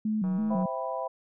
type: tone with vibrato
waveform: sine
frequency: 200 Hz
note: G3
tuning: 35 cents sharp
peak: -25 dBFS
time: 0.05-0.66 s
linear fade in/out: 5 ms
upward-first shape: square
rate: 3 Hz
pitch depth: 130 cents each way
type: click train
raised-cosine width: 1 ms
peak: -31 dBFS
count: 63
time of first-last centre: 0.24-0.627 s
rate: 160 Hz
type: chord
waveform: sine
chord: C major seventh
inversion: none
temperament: equal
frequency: 523.3 / 659.3 / 784 / 987.8 Hz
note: C5 / E5 / G5 / B5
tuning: 0 / 0 / 0 / 0 cents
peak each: -35 / -34 / -37 / -35 dBFS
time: 0.5-1.08 s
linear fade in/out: 10 ms
effects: none